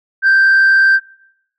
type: tone with frequency modulation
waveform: sine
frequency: 1568 Hz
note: G6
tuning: in tune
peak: -5 dBFS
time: 0.22-1 s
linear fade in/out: 50 ms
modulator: 59.7 Hz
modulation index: 0.41
effects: noise-tail reverb RT60 0.8 s tail -26 dB re dry + tanh soft clip ceiling -5 dBFS